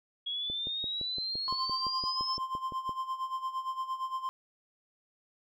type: exponential sweep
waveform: sine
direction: up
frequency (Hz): 3314 to 5310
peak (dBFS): -32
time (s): 0.26-2.38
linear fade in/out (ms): 10
type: click train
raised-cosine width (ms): 2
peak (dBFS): -30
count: 15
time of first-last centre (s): 0.5-2.893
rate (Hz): 5.85
type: tone with tremolo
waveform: triangle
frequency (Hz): 1046.5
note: C6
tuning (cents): 0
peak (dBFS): -28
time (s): 1.48-4.29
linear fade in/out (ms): 0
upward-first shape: sine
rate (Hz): 8.7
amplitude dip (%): 75
effects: none